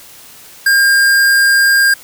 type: tone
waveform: square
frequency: 1607 Hz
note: G6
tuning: 43 cents sharp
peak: -8 dBFS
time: 0.66-1.94 s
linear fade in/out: 5 ms
effects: white hiss -38 dBFS RMS until 2.03 s